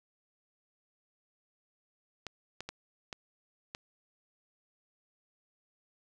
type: clicks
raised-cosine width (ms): 0.2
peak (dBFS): -22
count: 5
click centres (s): 2.267 / 2.606 / 2.69 / 3.128 / 3.749
effects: none